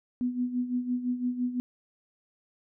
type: tone with tremolo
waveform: sine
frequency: 247.6 Hz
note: B3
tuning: 5 cents sharp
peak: -24 dBFS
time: 0.21-1.6 s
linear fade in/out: 0 ms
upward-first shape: sine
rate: 5.9 Hz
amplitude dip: 70%
effects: none